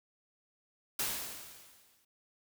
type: noise with exponential decay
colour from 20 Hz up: white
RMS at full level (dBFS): -32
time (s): 0.99-2.05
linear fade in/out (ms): 5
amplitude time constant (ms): 230
effects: none